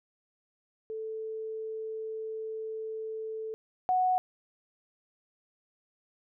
sine tone pair in turn, 440 / 738.5 Hz, A4 / F#5, 0 / -3 cents, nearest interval major sixth, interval 897 cents, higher second, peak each -34 / -23 dBFS, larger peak second, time 0.9-3.54 / 3.89-4.18 s, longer first, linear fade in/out 0 ms, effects none

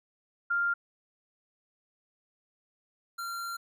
sine / square tone pair in turn, 1396.9 / 1377.7 Hz, F6 / F6, 0 / -24 cents, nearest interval unison, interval 24 cents, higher first, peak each -25 / -35 dBFS, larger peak first, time 0.5-0.74 / 3.18-3.57 s, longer second, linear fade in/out 10 ms, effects none

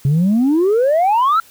sine exponential sweep, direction up, 132.6 to 1373 Hz, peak -9 dBFS, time 0.05-1.4 s, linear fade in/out 2 ms, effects tanh soft clip ceiling -9 dBFS + white hiss -46 dBFS RMS until 1.5 s

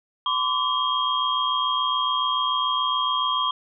sine tone cluster, 1021 / 1148 / 3235 Hz, C6 / D6 / G#7, -43 / -40 / -46 cents, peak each -25 dBFS, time 0.26-3.51 s, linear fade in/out 2 ms, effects none

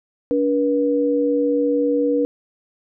sine tone pair together, 287.1 / 482 Hz, D4 / B4, -39 / -42 cents, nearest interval major sixth, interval 897 cents, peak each -19 / -18 dBFS, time 0.31-2.25 s, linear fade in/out 0 ms, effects none

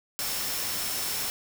sine tone in noise, 5360 Hz, E8, 28 cents sharp, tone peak -38 dBFS, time 0.19-1.3 s, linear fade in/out 0 ms, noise white, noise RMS -31 dBFS, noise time 0.19-1.3 s, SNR -10 dB, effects none

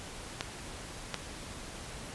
clicks, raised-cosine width 0.2 ms, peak -14 dBFS, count 2, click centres 0.409 / 1.143 s, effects pink hiss -44 dBFS RMS until 2.14 s + resampled to 24000 Hz

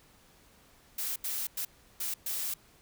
blue noise bursts at uneven times, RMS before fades -34 dBFS, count 5, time 0.98-1.16 / 1.24-1.47 / 1.57-1.65 / 2-2.14 / 2.26-2.54 s, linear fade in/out 5 ms, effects pink hiss -61 dBFS RMS until 2.81 s

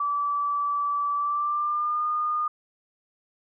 sine tone with pitch glide, 1156 to 1219.8 Hz, D6 to D#6, -28 to -35 cents, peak -23 dBFS, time 0-2.48 s, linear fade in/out 5 ms, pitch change +93 cents, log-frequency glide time 1.15-2.06 s, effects none

